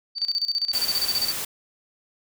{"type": "tone with tremolo", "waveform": "sine", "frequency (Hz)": 4591, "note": "D8", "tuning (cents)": -40, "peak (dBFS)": -20, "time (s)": [0.15, 1.34], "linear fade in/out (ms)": 50, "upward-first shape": "square", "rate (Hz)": 15, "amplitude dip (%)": 80}
{"type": "noise", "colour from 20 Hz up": "white", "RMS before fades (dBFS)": -30, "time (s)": [0.73, 1.45], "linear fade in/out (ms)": 5}
{"effects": []}